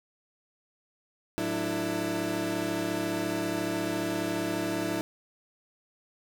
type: tone cluster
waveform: 30% pulse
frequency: 107.3 / 181.4 / 296.9 / 331.4 / 451 Hz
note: A2 / F#3 / D4 / E4 / A4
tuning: -43 / -34 / +19 / +9 / +43 cents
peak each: -38 / -34 / -31 / -29 / -37 dBFS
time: 1.38-5.01 s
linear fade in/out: 0 ms
effects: none